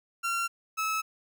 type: tone pair in turn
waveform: 30% pulse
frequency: 1371 / 1298.9 Hz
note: F6 / E6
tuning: -32 / -26 cents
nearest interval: minor second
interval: 94 cents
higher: first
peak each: -25 dBFS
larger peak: neither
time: 0.23-0.48 / 0.77-1.02 s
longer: neither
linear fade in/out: 20 ms
effects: none